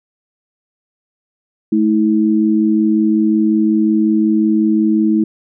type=tone pair together; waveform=sine; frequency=216.3 / 321.8 Hz; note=A3 / E4; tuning=-29 / -42 cents; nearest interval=perfect fifth; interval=687 cents; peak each=-13 dBFS; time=1.72-5.24 s; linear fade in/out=5 ms; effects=none